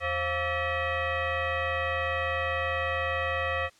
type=tone with frequency modulation; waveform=sine; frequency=698.5 Hz; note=F5; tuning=in tune; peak=-26 dBFS; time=0-3.7 s; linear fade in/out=50 ms; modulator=615 Hz; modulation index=3.1; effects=white hiss -60 dBFS RMS until 3.79 s + low-pass 7000 Hz 12 dB/octave